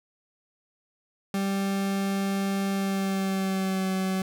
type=tone with pitch glide; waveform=40% pulse; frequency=196 to 189.21 Hz; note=G3 to F#3; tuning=0 to +39 cents; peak=-24 dBFS; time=1.34-4.22 s; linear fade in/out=2 ms; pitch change=-61 cents; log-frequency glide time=2.7-3.91 s; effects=none